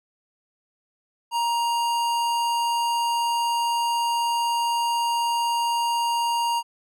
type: tone with hard clipping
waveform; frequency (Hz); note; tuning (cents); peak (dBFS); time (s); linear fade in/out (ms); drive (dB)
sine; 939; A#5; +12; -23; 1.31-6.63; 50; 18
effects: none